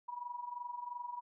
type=tone with amplitude modulation; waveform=sine; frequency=970 Hz; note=B5; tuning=31 cents flat; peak=-37 dBFS; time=0.08-1.21 s; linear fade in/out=10 ms; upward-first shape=sine; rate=22.9 Hz; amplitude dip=75%; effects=none